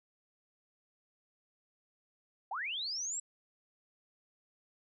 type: linear sweep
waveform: sine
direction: up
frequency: 695 to 7820 Hz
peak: -35 dBFS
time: 2.51-3.2 s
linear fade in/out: 5 ms
effects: none